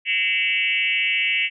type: tone with frequency modulation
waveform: sine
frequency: 2461 Hz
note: D#7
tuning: 20 cents flat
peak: -18 dBFS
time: 0.05-1.5 s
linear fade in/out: 50 ms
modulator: 204 Hz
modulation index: 2.2
effects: none